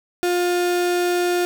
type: tone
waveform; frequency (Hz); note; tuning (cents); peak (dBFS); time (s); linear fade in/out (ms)
35% pulse; 353.9; F4; +23; -16; 0.23-1.45; 0
effects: none